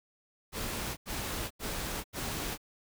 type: noise bursts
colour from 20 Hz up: pink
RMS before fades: -36 dBFS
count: 4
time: 0.52-2.578 s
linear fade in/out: 50 ms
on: 450 ms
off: 86 ms
effects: none